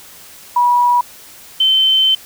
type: tone pair in turn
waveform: sine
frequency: 971 / 3083 Hz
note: B5 / G7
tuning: -30 / -29 cents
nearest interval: octave + minor sixth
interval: 2001 cents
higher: second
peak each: -9 dBFS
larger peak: neither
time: 0.56-1.01 / 1.6-2.15 s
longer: second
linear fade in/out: 5 ms
effects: white hiss -39 dBFS RMS until 2.25 s